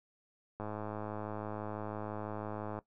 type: click train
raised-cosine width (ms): 1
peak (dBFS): -26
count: 233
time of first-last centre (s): 0.6-2.789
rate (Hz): 106
effects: noise-tail reverb RT60 0.1 s tail -17 dB re dry